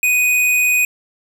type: tone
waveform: square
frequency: 2489 Hz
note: D#7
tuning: in tune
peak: -13 dBFS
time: 0.03-0.85 s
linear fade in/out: 2 ms
effects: none